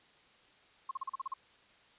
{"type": "tone bursts", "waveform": "sine", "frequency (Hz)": 1071, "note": "C6", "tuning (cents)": 40, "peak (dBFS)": -34, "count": 8, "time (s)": [0.89, 1.339], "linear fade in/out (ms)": 5, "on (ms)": 22, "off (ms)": 39, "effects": ["white hiss -63 dBFS RMS until 1.98 s", "resampled to 8000 Hz"]}